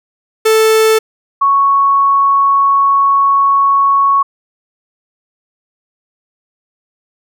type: tone pair in turn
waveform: 45% pulse / sine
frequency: 440 / 1108.7 Hz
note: A4 / C#6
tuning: 0 / 0 cents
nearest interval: octave + major third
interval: 1600 cents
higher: second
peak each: -7 dBFS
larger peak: neither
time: 0.45-0.99 / 1.41-4.23 s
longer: second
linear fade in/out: 10 ms
effects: none